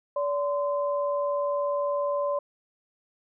sine tone pair together, 575 / 1032 Hz, D5 / C6, -37 / -24 cents, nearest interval minor seventh, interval 1013 cents, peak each -25 / -31 dBFS, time 0.16-2.39 s, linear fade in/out 5 ms, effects none

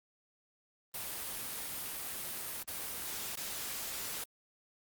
white noise with dropouts, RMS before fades -40 dBFS, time 0.94-4.24 s, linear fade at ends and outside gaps 5 ms, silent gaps 2.631-2.675 / 3.357-3.371 s, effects Opus 32 kbps

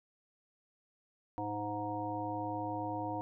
harmonic tone with a mistuned harmonic, 103.83 Hz, G#2, in tune, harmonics 1 / 3 / 5 / 7 / 9, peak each -44 / -40 / -44 / -40 / -40 dBFS, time 1.38-3.21 s, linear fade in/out 0 ms, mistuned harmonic 1, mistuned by +58 cents, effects none

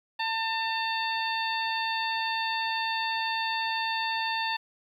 harmonic tone, 898 Hz, A5, 35 cents sharp, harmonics 1 / 2 / 3 / 4 / 5, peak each -30 / -33 / -35 / -36 / -37 dBFS, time 0.19-4.57 s, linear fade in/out 10 ms, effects 10-bit

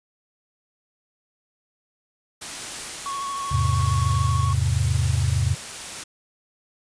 white noise with tremolo, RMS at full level -32 dBFS, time 2.41-6.04 s, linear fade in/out 10 ms, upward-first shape triangle, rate 0.84 Hz, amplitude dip 30%
triangle tone with vibrato, 1108 Hz, C#6, 1 cent flat, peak -25 dBFS, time 3.06-4.53 s, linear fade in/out 0 ms, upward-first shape sine, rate 13 Hz, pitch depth 23 cents each way
sine chord, E augmented, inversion none, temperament equal, 82.41 / 103.83 / 130.81 Hz, E2 / G#2 / B#2, 0 / 0 / 0 cents, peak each -23 dBFS, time 3.51-5.55 s, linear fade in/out 10 ms
effects resampled to 22050 Hz

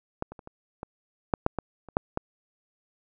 clicks, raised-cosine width 1 ms, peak -15 / -27 / -30 / -28 / -21 / -8 / -7 / -14 / -30 / -8 / -13 dBFS, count 11, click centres 0.224 / 0.32 / 0.392 / 0.474 / 0.831 / 1.338 / 1.464 / 1.587 / 1.887 / 1.969 / 2.174 s, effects none

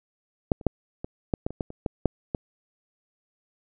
clicks, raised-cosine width 2 ms, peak -6 / -28 / -6 / -19 / -10 / -13 / -23 / -14 / -26 / -12 / -6 / -13 dBFS, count 12, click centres 0.518 / 0.612 / 0.667 / 1.045 / 1.338 / 1.465 / 1.506 / 1.608 / 1.704 / 1.862 / 2.057 / 2.348 s, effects none

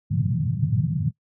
white band-pass noise, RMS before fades -23 dBFS, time 0.1-1.11 s, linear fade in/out 20 ms, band 100 to 170 Hz, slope 48 dB/octave, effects noise-tail reverb RT60 0.1 s tail -18 dB re dry

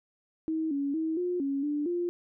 sine tone with pitch steps, 318.7 / 280.9 / 320.2 / 356.8 / 276.9 / 294.1 / 349.5 Hz, D#4 / C#4 / D#4 / F4 / C#4 / D4 / F4, +42 / +23 / +50 / +37 / -2 / +3 / +1 cents, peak -27 dBFS, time 0.48-2.09 s, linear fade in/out 0 ms, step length 230 ms, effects none

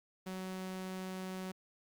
sawtooth tone, 186.9 Hz, F#3, 18 cents sharp, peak -36 dBFS, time 0.26-1.52 s, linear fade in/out 10 ms, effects Opus 48 kbps

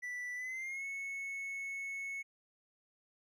triangle tone with pitch glide, 1972 to 2201 Hz, B6 to C#7, -3 to -13 cents, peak -37 dBFS, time 0.02-2.23 s, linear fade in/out 20 ms, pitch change +190 cents, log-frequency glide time 0.35-0.85 s, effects none

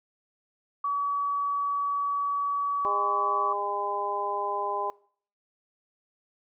sine tone, 1138 Hz, C#6, 45 cents sharp, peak -25 dBFS, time 0.84-3.53 s, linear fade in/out 5 ms
harmonic tone, 203.1 Hz, G#3, 38 cents flat, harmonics 2 / 3 / 4 / 5, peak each -35 / -36 / -32 / -30 dBFS, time 2.85-4.9 s, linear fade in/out 0 ms
effects noise-tail reverb RT60 0.5 s tail -22 dB re dry

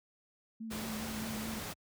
sine tone with vibrato, 219.5 Hz, A3, 4 cents flat, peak -39 dBFS, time 0.6-1.6 s, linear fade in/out 10 ms, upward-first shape triangle, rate 4.8 Hz, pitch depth 47 cents each way
pink noise, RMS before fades -41 dBFS, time 0.7-1.74 s, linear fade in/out 20 ms
effects high-pass 60 Hz 12 dB/octave

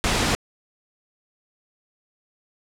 pink noise, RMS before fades -21 dBFS, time 0.04-0.35 s, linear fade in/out 0 ms, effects low-pass 8000 Hz 12 dB/octave

